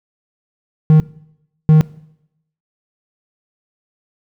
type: tone bursts at uneven times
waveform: triangle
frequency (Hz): 155.56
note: D#3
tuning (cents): 0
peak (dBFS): -3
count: 2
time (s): 0.9-1 / 1.69-1.81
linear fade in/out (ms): 0
effects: noise-tail reverb RT60 0.8 s tail -21 dB re dry